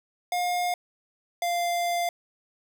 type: tone pair in turn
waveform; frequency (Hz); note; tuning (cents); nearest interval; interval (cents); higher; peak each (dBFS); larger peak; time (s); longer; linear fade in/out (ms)
square; 712 / 695.3; F5 / F5; +33 / -8; unison; 41; first; -25 / -25; neither; 0.32-0.74 / 1.42-2.09; second; 2
effects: none